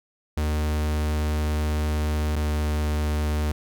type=tone pair in turn; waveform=45% pulse; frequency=75.9 / 75.42 Hz; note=D#2 / D2; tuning=-42 / +47 cents; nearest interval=unison; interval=11 cents; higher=first; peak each=-22 dBFS; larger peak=neither; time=0.37-2.36 / 2.36-3.52 s; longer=first; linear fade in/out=5 ms; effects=none